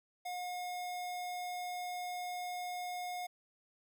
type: tone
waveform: square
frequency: 719 Hz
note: F#5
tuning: 50 cents flat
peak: -39 dBFS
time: 0.25-3.27 s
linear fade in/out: 10 ms
effects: none